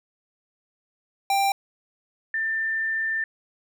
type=tone pair in turn; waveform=square / sine; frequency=789 / 1787.2 Hz; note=G5 / A6; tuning=+11 / +27 cents; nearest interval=octave + major second; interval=1416 cents; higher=second; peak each=-20 / -23 dBFS; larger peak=first; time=1.3-1.52 / 2.34-3.24 s; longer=second; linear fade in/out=2 ms; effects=none